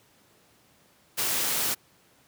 white noise, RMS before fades -27 dBFS, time 1.17-1.75 s, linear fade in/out 20 ms, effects pink hiss -61 dBFS RMS until 2.27 s + high-pass 100 Hz 12 dB/octave

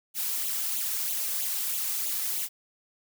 blue noise with flanger, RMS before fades -30 dBFS, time 0.14-2.49 s, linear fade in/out 50 ms, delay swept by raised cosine 0.28 to 2.48 ms, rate 3.1 Hz, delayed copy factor +0.7, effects none

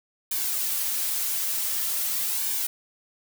blue noise with flanger, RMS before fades -27 dBFS, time 0.31-2.67 s, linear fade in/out 5 ms, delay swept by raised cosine 1.5 to 5.8 ms, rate 0.46 Hz, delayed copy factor -0.65, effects none

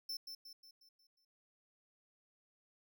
45% pulse tone with echo, 5330 Hz, E8, 18 cents sharp, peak -40 dBFS, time 0.09-0.17 s, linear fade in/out 5 ms, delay 180 ms, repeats 6, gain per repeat -6 dB, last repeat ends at 1.25 s, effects none

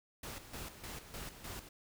pink noise with tremolo, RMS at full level -45 dBFS, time 0.23-1.69 s, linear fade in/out 5 ms, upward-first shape square, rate 3.3 Hz, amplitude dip 65%, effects none

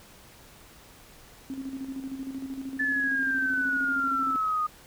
sine tone with tremolo, 267.9 Hz, C4, 41 cents sharp, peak -31 dBFS, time 1.5-4.36 s, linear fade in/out 0 ms, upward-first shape square, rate 13 Hz, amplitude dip 55%
sine exponential sweep, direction down, 1748 to 1227 Hz, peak -24 dBFS, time 2.79-4.67 s, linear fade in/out 10 ms
effects pink hiss -52 dBFS RMS until 4.86 s

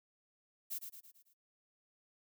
violet noise with echo, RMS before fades -40 dBFS, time 0.7-0.79 s, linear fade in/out 20 ms, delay 110 ms, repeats 5, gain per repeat -6 dB, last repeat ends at 1.34 s, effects noise-tail reverb RT60 0.1 s tail -24 dB re dry

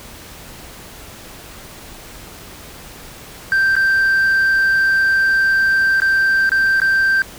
sine tone with dropouts, 1568 Hz, G6, in tune, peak -9 dBFS, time 3.52-7.22 s, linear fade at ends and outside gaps 1 ms, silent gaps 3.754-3.765 / 6.001-6.019 / 6.493-6.518 / 6.801-6.817 s, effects tanh soft clip ceiling -11 dBFS + pink hiss -37 dBFS RMS until 7.38 s

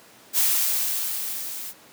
blue noise with level ramp, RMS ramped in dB -19 to -35 dBFS, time 0.33-1.74 s, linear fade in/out 50 ms, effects pink hiss -50 dBFS RMS until 1.92 s + high-pass 200 Hz 12 dB/octave

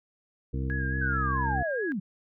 harmonic tone, 65.8 Hz, C2, 10 cents sharp, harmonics 1 / 2 / 3 / 4 / 5 / 7, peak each -30 / -32 / -40 / -38 / -41 / -43 dBFS, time 0.53-1.63 s, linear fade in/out 10 ms
sine tone with vibrato, 1644 Hz, G#6, 18 cents flat, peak -32 dBFS, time 0.7-1.92 s, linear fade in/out 0 ms, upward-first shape sine, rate 4.6 Hz, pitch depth 43 cents each way
sine linear sweep, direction down, 1561 to 165.7 Hz, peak -28 dBFS, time 1.01-2 s, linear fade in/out 10 ms
effects none

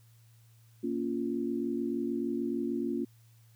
sine chord, Bb minor, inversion none, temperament just, 233.1 / 279.7 / 349.6 Hz, Bb3 / Db4 / F4, 0 / +16 / +2 cents, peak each -34 dBFS, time 0.83-3.05 s, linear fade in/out 10 ms, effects added 114 Hz sine -57 dBFS peak until 3.55 s + white hiss -68 dBFS RMS until 3.55 s

